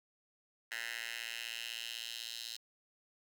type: tone with high-pass filter sweep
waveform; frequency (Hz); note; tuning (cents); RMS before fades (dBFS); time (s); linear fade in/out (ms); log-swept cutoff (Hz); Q
10% pulse; 116; A#2; -8; -43; 0.71-2.57; 10; 1900 to 3900; 2.7
effects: none